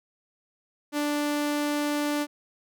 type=tone; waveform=sawtooth; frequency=293.7 Hz; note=D4; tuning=in tune; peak=-21 dBFS; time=0.92-2.27 s; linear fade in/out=50 ms; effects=none